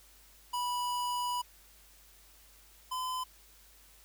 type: tone pair in turn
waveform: square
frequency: 981 / 1018.2 Hz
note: B5 / C6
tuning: -12 / -47 cents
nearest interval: minor second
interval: 65 cents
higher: second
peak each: -32 / -34 dBFS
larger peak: first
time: 0.53-1.42 / 2.91-3.24 s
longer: first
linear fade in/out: 10 ms
effects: added 50 Hz sine -62 dBFS peak until 4.04 s + white hiss -60 dBFS RMS until 4.04 s